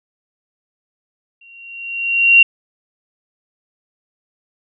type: tone with exponential growth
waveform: sine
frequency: 2754 Hz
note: F7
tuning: 25 cents flat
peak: -3 dBFS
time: 1.41-2.43 s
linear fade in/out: 5 ms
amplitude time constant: 220 ms
effects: none